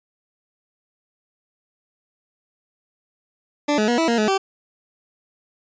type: tone with pitch steps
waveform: 20% pulse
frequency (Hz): 292.9 / 213 / 240.1 / 327.2 / 234 / 213.6 / 387.1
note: D4 / G#3 / B3 / E4 / A#3 / G#3 / G4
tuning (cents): -5 / +44 / -49 / -13 / +7 / +49 / -22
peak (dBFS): -12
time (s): 3.68-4.38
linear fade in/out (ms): 10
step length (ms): 100
effects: resampled to 16000 Hz